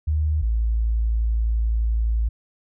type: tone pair in turn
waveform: sine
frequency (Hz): 76.5 / 55.84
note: D#2 / A1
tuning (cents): -29 / +26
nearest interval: perfect fourth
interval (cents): 545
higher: first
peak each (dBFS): -18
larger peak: neither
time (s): 0.07-0.42 / 0.42-2.29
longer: second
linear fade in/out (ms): 10
effects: none